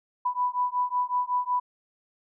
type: beating tone pair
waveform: sine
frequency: 987.8 / 993.2 Hz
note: B5 / B5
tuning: 0 / +9 cents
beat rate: 5.4 Hz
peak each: -27 dBFS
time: 0.25-1.6 s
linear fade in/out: 10 ms
effects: none